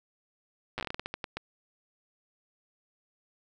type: slowing click train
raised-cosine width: 0.3 ms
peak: -18 dBFS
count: 14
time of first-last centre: 0.78-1.37 s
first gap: 8 ms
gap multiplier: 1.26
effects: none